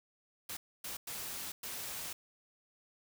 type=noise bursts at uneven times; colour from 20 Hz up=white; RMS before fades=-42 dBFS; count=4; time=0.49-0.57 / 0.84-0.97 / 1.07-1.52 / 1.63-2.13 s; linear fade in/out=5 ms; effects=none